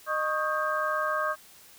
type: tone cluster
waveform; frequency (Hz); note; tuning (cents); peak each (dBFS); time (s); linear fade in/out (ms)
sine; 615 / 1103 / 1245 / 1591; D#5 / C#6 / D#6 / G6; -20 / -9 / +1 / +25; -31; 0.06-1.36; 50
effects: white hiss -53 dBFS RMS until 1.78 s